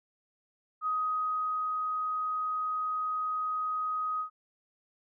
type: tone with ADSR envelope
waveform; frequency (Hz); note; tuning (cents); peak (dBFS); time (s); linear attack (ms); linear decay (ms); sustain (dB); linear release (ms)
sine; 1255; D#6; +15; -27; 0.81-4.3; 55; 870; -2; 100
effects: none